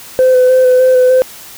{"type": "tone with vibrato", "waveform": "sine", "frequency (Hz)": 510, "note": "C5", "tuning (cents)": -44, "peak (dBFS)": -3, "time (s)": [0.19, 1.22], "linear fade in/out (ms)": 0, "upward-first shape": "square", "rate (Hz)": 3.3, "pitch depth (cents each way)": 15, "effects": ["tanh soft clip ceiling -3 dBFS", "white hiss -33 dBFS RMS until 1.57 s"]}